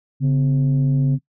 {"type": "tone pair together", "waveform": "sine", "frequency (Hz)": [140, 254.8], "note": ["C#3", "C4"], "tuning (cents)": [18, -46], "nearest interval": "minor seventh", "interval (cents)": 1036, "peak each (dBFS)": [-13, -22], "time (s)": [0.2, 1.19], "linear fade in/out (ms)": 50, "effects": ["noise-tail reverb RT60 0.1 s tail -20 dB re dry", "tanh soft clip ceiling -11 dBFS"]}